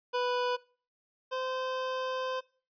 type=tone pair in turn; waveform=25% pulse; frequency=493.9 / 516.5 Hz; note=B4 / C5; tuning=0 / -22 cents; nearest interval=minor second; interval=78 cents; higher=second; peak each=-24 / -28 dBFS; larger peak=first; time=0.13-0.57 / 1.31-2.41 s; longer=second; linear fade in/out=20 ms; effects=noise-tail reverb RT60 0.4 s tail -22 dB re dry + resampled to 11025 Hz